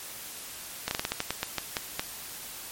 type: slowing click train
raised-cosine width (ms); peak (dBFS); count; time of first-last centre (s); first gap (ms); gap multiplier
0.2; -10; 12; 0.88-1.995; 31; 1.22
effects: white hiss -41 dBFS RMS until 2.71 s + MP3 64 kbps